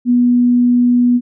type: tone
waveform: sine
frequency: 244.1 Hz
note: B3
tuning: 20 cents flat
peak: -8 dBFS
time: 0.05-1.21 s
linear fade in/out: 50 ms
effects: none